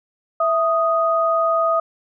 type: tone pair together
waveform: sine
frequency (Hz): 659.3 / 1244.6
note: E5 / D#6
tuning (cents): 0 / 0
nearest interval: major seventh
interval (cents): 1100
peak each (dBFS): -18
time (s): 0.4-1.8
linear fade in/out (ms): 5
effects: none